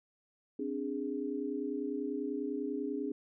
sine tone cluster, 263.2 / 293.3 / 411.8 Hz, C4 / D4 / G#4, +10 / -2 / -15 cents, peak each -38 / -37 / -38 dBFS, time 0.59-3.12 s, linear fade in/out 5 ms, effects none

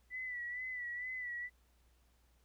sine tone with vibrato, 1975.5 Hz, B6, in tune, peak -39 dBFS, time 0.1-1.5 s, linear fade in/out 50 ms, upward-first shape sine, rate 2.2 Hz, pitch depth 51 cents each way, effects added 60 Hz sine -68 dBFS peak until 2.44 s + pink hiss -75 dBFS RMS until 2.44 s

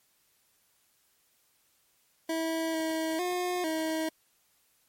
25% pulse tone with pitch steps, 324.9 / 320.7 / 359 / 318.4 Hz, E4 / E4 / F4 / D#4, -25 / -48 / +48 / +40 cents, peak -25 dBFS, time 2.29-4.09 s, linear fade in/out 5 ms, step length 450 ms, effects white hiss -69 dBFS RMS until 4.88 s + MP3 64 kbps

